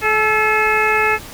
harmonic tone with a mistuned harmonic, 430.3 Hz, A4, 39 cents flat, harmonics 1 / 2 / 3 / 4 / 5 / 6, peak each -20 / -20 / -20 / -20 / -20 / -20 dBFS, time 0.01-1.19 s, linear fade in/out 50 ms, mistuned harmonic 3, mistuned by +40 cents, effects pink hiss -35 dBFS RMS until 1.33 s

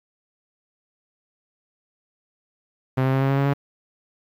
sawtooth tone with pitch steps, 130.81 / 132.41 / 134.02 / 135.66 / 137.31 / 138.99 / 140.69 Hz, C3 / C3 / C3 / C#3 / C#3 / C#3 / C#3, 0 / +21 / +42 / -37 / -16 / +5 / +26 cents, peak -14 dBFS, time 2.97-3.537 s, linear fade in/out 10 ms, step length 81 ms, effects low-pass 2000 Hz 12 dB/octave + 9-bit

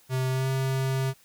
square tone with pitch glide, 130 to 132.96 Hz, C3 to C3, -11 to +28 cents, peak -25 dBFS, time 0.09-1.14 s, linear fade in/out 50 ms, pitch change +39 cents, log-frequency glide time 0.3-0.49 s, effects white hiss -59 dBFS RMS until 1.24 s

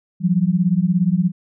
sine beating tone pair, 170.6 / 187.6 Hz, F3 / F#3, -40 / +24 cents, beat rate 17 Hz, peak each -17 dBFS, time 0.2-1.32 s, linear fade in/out 50 ms, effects none

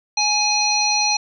harmonic tone, 835 Hz, G#5, 9 cents sharp, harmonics 1 / 3 / 5 / 7, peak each -22 / -23 / -20 / -22 dBFS, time 0.17-1.17 s, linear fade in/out 5 ms, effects none

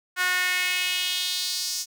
sawtooth tone with high-pass filter sweep, 363.8 Hz, F#4, 29 cents flat, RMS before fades -26 dBFS, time 0.16-1.86 s, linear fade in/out 50 ms, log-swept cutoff 1500 to 5800 Hz, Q 2.8, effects none

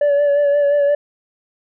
sine tone with vibrato, 575 Hz, D5, 37 cents flat, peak -9 dBFS, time 0.01-0.95 s, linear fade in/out 5 ms, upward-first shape sine, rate 5.7 Hz, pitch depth 28 cents each way, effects tanh soft clip ceiling -11 dBFS

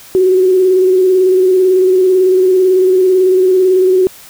sine tone with vibrato, 372 Hz, F#4, 9 cents sharp, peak -6 dBFS, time 0.15-4.07 s, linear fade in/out 0 ms, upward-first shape square, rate 18 Hz, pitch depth 26 cents each way, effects white hiss -37 dBFS RMS until 4.29 s

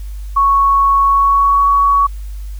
sine tone with pitch glide, 1108.7 to 1123.5 Hz, C#6 to C#6, 0 to +23 cents, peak -8 dBFS, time 0.36-2.07 s, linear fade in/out 10 ms, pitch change +23 cents, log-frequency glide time 1.03-1.67 s, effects added 50 Hz sine -23 dBFS peak until 2.59 s + white hiss -47 dBFS RMS until 2.59 s

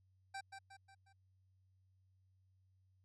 25% pulse tone with echo, 781 Hz, G5, 7 cents flat, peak -40 dBFS, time 0.34-0.41 s, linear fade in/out 10 ms, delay 180 ms, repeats 4, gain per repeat -6 dB, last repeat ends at 1.13 s, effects added 94 Hz sine -70 dBFS peak until 3.04 s + resampled to 22050 Hz

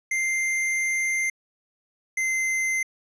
square tone pair in turn, 2093 / 2073 Hz, C7 / C7, 0 / -17 cents, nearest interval unison, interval 17 cents, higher first, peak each -23 dBFS, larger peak neither, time 0.11-1.3 / 2.17-2.83 s, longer first, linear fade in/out 5 ms, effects low-pass 10000 Hz 12 dB/octave

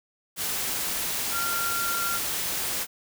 sine tone in noise, 1383 Hz, F6, 17 cents flat, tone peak -28 dBFS, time 1.31-2.2 s, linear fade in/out 50 ms, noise white, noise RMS -29 dBFS, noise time 0.36-2.87 s, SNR -2 dB, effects none

